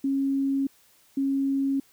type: tone pair in turn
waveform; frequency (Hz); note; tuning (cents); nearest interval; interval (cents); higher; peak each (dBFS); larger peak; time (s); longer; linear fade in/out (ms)
sine; 273.4 / 273.4; C#4 / C#4; -24 / -24; unison; 0; neither; -22; neither; 0.04-0.67 / 1.17-1.8; neither; 5
effects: white hiss -60 dBFS RMS until 1.92 s

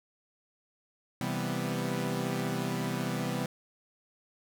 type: chord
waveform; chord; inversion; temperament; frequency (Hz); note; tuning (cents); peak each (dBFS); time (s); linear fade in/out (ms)
sawtooth; C major seventh; none; equal; 130.81 / 164.81 / 196 / 246.9; C3 / E3 / G3 / B3; 0 / 0 / 0 / 0; -32; 1.21-3.46; 2
effects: none

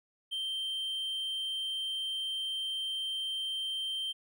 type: tone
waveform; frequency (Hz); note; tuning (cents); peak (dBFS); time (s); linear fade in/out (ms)
triangle; 3136; G7; 0; -31; 0.31-4.13; 20
effects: none

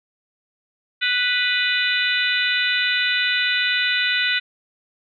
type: harmonic tone with a mistuned harmonic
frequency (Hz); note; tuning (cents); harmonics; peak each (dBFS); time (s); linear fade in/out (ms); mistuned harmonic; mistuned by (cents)
493.9; B4; 0; 3 / 4 / 5 / 6 / 7 / 8; -23 / -24 / -25 / -26 / -26 / -27; 1.01-4.4; 20; 7; +54
effects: none

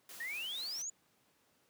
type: noise with tremolo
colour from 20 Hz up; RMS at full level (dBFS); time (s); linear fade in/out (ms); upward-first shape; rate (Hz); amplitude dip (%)
white; -50; 0.09-0.82; 2; triangle; 4.4; 30
type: exponential sweep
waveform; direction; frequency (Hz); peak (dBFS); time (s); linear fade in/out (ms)
sine; up; 1800 to 7040; -38; 0.2-0.9; 5
effects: pink hiss -72 dBFS RMS until 1.69 s + high-pass 150 Hz 12 dB/octave

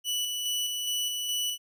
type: tone with tremolo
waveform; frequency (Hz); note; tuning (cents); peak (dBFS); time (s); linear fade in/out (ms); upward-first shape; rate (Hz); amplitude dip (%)
sawtooth; 2960; F#7; 0; -24; 0.04-1.58; 50; square; 2.4; 30
effects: none

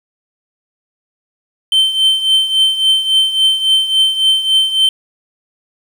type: tone with tremolo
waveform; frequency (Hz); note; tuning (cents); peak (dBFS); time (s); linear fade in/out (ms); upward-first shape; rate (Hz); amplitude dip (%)
triangle; 3100; G7; -20; -5; 1.72-4.89; 2; triangle; 3.6; 75
effects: 7-bit

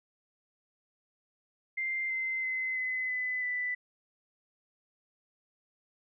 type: tone with pitch steps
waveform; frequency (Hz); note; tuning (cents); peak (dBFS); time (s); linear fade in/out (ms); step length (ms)
sine; 2093 / 2071 / 2050 / 2029 / 2008 / 1987; C7 / C7 / C7 / B6 / B6 / B6; 0 / -18 / -36 / +46 / +28 / +10; -30; 1.77-3.75; 10; 330
effects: none

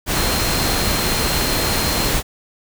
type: tone in noise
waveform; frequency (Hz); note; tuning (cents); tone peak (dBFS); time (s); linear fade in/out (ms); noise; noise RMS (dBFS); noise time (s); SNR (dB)
sine; 4186; C8; 0; -26; 0.13-2.13; 50; pink; -19; 0.06-2.23; -10
effects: none

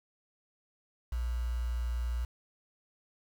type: tone with quantisation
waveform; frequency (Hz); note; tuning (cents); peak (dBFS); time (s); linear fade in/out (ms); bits
sine; 59.7; A#1; +42; -30; 1.12-2.25; 5; 8
effects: none

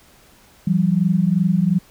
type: tone pair together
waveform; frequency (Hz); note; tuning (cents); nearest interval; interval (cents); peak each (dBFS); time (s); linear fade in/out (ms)
sine; 168.3 / 191.09; E3 / G3; +36 / -44; major second; 220; -17; 0.67-1.79; 5
effects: pink hiss -51 dBFS RMS until 1.9 s

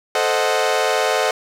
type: chord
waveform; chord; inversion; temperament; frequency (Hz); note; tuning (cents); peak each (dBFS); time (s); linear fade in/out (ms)
sawtooth; A diminished seventh; none; equal; 440 / 523.3 / 622.3 / 740; A4 / C5 / Eb5 / Gb5; 0 / 0 / 0 / 0; -18; 0.15-1.31; 2
effects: low-pass 8000 Hz 12 dB/octave + 7-bit

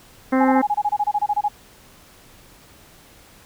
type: harmonic tone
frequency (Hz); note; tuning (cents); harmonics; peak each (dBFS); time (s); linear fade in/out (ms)
261.6; C4; 0; 1 / 2 / 3 / 4 / 5 / 6 / 7 / 8; -16 / -22 / -26 / -28 / -30 / -32 / -33 / -34; 0.32-0.62; 10
type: tone bursts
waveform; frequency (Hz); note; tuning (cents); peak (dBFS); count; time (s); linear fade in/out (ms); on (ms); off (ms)
sine; 830.6; G#5; 0; -16; 15; 0.4-1.485; 10; 49; 25
effects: pink hiss -49 dBFS RMS until 3.45 s

